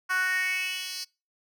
10% pulse tone with high-pass filter sweep, 370 Hz, F#4, in tune, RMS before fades -29 dBFS, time 0.09-1.05 s, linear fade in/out 20 ms, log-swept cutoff 1300 to 4400 Hz, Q 4.9, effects noise-tail reverb RT60 0.3 s tail -26 dB re dry

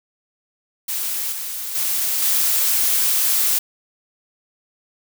blue noise with level steps, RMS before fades -24 / -28 / -21 / -18 dBFS, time 0.88-3.59 s, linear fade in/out 10 ms, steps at 1.32 / 1.75 / 2.22 s, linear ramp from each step 5 ms, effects none

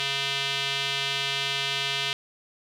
square tone with band-pass filter, 138.59 Hz, C#3, in tune, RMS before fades -28 dBFS, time 0-2.13 s, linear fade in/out 0 ms, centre 3200 Hz, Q 2.7, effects none

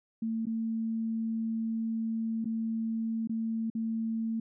sine tone with dropouts, 224.8 Hz, A3, 37 cents sharp, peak -29 dBFS, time 0.22-4.4 s, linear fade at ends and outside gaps 5 ms, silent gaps 0.456-0.467 / 2.445-2.455 / 3.274-3.294 / 3.701-3.75 s, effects none

